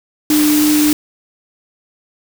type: tone in noise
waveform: sine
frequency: 300.5 Hz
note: D4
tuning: 40 cents sharp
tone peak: -10 dBFS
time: 0.3-0.93 s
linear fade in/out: 2 ms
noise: white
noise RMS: -19 dBFS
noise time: 0.3-0.93 s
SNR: +6 dB
effects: none